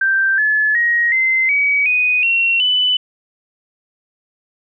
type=tone with pitch steps; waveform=sine; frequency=1568 / 1719.8 / 1886.3 / 2069 / 2269 / 2489 / 2730 / 2994 Hz; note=G6 / A6 / A#6 / C7 / C#7 / D#7 / F7 / F#7; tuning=0 / -40 / +20 / -20 / +40 / 0 / -40 / +20 cents; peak=-12 dBFS; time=0.01-2.97 s; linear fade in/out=5 ms; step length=370 ms; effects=none